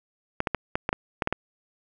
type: clicks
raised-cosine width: 0.5 ms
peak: -9 dBFS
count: 9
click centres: 0.404 / 0.472 / 0.547 / 0.755 / 0.891 / 0.929 / 1.222 / 1.274 / 1.326 s
effects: none